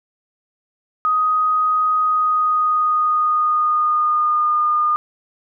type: tone with pitch glide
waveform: sine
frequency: 1251 to 1216.8 Hz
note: D#6 to D#6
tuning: +9 to -39 cents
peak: -14 dBFS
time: 1.05-4.96 s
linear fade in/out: 0 ms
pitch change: -48 cents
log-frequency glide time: 1.96-4.56 s
effects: none